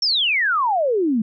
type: exponential sweep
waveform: sine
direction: down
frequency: 5590 to 207.7 Hz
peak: -16 dBFS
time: 0.02-1.22 s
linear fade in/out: 5 ms
effects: none